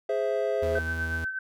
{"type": "chord", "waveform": "triangle", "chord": "Ab augmented", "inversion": "none", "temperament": "equal", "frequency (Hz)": [415.3, 523.3, 659.3], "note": ["Ab4", "C5", "E5"], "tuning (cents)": [0, 0, 0], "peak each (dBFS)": -27, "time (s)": [0.09, 0.79], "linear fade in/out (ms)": 5}
{"type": "tone with vibrato", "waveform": "45% pulse", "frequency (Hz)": 81.2, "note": "E2", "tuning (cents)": -26, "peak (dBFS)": -31, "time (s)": [0.62, 1.25], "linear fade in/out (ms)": 10, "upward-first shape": "sine", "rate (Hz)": 4, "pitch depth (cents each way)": 9}
{"type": "tone with tremolo", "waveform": "sine", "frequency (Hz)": 1536, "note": "G6", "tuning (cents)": -36, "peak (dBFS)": -27, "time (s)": [0.75, 1.39], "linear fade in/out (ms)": 5, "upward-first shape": "sine", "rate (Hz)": 8.2, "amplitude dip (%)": 55}
{"effects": []}